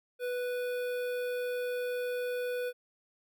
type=tone with notch filter; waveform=square; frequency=493.9 Hz; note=B4; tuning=in tune; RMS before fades=-34 dBFS; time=0.19-2.73 s; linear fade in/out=50 ms; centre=6400 Hz; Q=0.63; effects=none